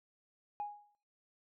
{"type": "tone with exponential decay", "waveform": "sine", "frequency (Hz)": 827, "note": "G#5", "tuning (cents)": -8, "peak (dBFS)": -33, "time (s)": [0.6, 0.95], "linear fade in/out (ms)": 0, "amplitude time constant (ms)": 75, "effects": ["noise-tail reverb RT60 0.5 s tail -20 dB re dry", "tanh soft clip ceiling -31 dBFS"]}